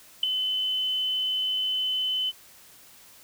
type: tone with ADSR envelope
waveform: sine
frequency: 3033 Hz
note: F#7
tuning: 42 cents sharp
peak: -14 dBFS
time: 0.23-2.32 s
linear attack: 5 ms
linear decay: 4 ms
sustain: -10 dB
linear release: 33 ms
effects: tanh soft clip ceiling -11 dBFS + white hiss -52 dBFS RMS until 3.23 s